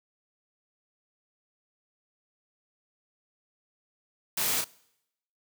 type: noise with echo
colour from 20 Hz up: white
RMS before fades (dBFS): -29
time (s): 4.37-4.61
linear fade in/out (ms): 5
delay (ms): 34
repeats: 1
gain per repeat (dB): -4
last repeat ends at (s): 4.644
effects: noise-tail reverb RT60 0.8 s tail -23 dB re dry + high-pass 80 Hz 12 dB/octave